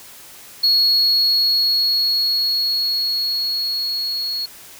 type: tone with level ramp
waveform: triangle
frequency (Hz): 4332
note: C#8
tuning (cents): -41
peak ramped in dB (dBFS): -10 to -20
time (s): 0.63-4.46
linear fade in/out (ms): 10
effects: tanh soft clip ceiling -6 dBFS + white hiss -41 dBFS RMS until 4.79 s